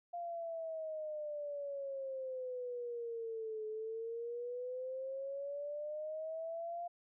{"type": "exponential two-way sweep", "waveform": "sine", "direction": "down then up", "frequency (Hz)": [698.5, 430.1, 698.5], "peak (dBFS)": -39, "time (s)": [0.13, 6.88], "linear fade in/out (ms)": 10, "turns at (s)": 3.66, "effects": []}